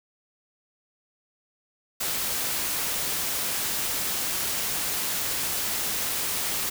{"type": "noise", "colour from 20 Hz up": "white", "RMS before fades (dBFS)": -28, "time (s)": [2, 6.7], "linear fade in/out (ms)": 10, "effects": []}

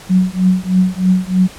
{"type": "tone with tremolo", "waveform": "sine", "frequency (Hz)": 185, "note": "F#3", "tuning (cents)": 0, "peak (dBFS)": -6, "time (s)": [0.09, 1.48], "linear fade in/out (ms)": 20, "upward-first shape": "triangle", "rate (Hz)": 3.2, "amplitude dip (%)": 100, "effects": ["pink hiss -36 dBFS RMS until 1.58 s", "low-pass 11000 Hz 12 dB/octave"]}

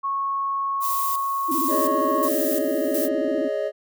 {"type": "tone", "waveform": "sine", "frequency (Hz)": 1100, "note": "C#6", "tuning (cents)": -14, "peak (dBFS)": -22, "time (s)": [0.03, 2.29], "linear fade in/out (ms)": 20}
{"type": "noise with tremolo", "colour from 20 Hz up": "violet", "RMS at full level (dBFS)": -28, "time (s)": [0.8, 3.09], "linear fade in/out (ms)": 50, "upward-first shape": "square", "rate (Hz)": 1.4, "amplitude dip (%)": 70}
{"type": "tone with vibrato", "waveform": "sine", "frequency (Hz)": 298.3, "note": "D4", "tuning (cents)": 27, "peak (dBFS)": -24, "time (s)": [1.48, 3.49], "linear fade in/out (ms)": 20, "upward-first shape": "square", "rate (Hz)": 15, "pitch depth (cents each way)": 170}
{"type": "chord", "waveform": "triangle", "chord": "Ab suspended fourth", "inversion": "none", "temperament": "equal with one note detuned", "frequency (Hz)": [415.3, 561.1, 622.3], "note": ["Ab4", "Db5", "Eb5"], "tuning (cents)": [0, 21, 0], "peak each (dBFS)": [-27, -25, -24], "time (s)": [1.68, 3.72], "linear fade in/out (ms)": 50}
{"effects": []}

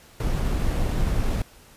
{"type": "noise with sample-and-hold", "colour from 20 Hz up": "brown", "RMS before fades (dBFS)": -23, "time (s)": [0.2, 1.42], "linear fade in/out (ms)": 2, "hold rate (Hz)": 11025, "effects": ["pink hiss -51 dBFS RMS until 1.76 s", "resampled to 32000 Hz"]}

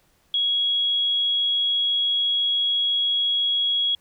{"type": "tone", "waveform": "sine", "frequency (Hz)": 3322, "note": "G#7", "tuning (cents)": 0, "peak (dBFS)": -19, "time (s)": [0.34, 3.95], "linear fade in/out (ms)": 2, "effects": ["pink hiss -63 dBFS RMS until 4 s"]}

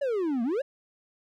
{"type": "exponential two-way sweep", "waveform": "triangle", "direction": "down then up", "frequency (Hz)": [588, 222.7, 588], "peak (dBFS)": -23, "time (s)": [0.01, 0.62], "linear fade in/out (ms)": 10, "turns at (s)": 0.43, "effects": []}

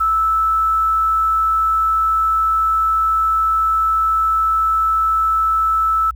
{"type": "tone with quantisation", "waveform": "sine", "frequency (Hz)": 1313, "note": "E6", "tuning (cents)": -7, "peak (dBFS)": -13, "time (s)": [0, 6.11], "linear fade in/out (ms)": 10, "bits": 7, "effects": ["added 60 Hz sine -31 dBFS peak until 6.15 s"]}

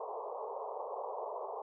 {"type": "band-pass noise", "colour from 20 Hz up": "pink", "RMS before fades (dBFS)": -41, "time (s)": [0, 1.62], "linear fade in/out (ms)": 5, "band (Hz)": [410, 1100], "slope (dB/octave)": 96, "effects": []}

